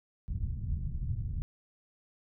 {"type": "low-pass noise", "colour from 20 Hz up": "white", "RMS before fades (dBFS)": -34, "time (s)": [0.28, 1.42], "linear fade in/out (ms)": 0, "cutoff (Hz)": 120, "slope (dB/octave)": 24, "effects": []}